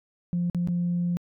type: tone with dropouts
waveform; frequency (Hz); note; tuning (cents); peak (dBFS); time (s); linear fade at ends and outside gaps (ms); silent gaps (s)
sine; 174.61; F3; 0; -22; 0.33-1.17; 0; 0.499-0.547 / 0.674-0.685
effects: tanh soft clip ceiling -19 dBFS